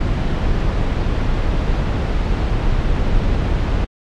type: noise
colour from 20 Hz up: brown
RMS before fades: -17 dBFS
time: 0-3.85 s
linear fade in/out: 10 ms
effects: low-pass 4000 Hz 12 dB/octave + AAC 64 kbps